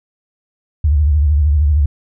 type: tone with vibrato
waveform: sine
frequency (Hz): 74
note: D2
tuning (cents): +14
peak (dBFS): -9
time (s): 0.84-1.86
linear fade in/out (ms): 5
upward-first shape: sine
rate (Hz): 13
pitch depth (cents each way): 120
effects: none